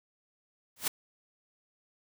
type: noise with exponential growth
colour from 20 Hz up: white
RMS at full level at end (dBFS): -24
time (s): 0.76-0.88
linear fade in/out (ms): 5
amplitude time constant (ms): 24
effects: none